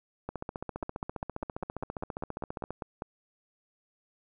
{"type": "two click trains", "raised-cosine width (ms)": 1, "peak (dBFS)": [-21, -21], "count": [37, 12], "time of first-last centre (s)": [[0.29, 2.706], [0.83, 3.021]], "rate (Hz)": [14.9, 5.02], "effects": []}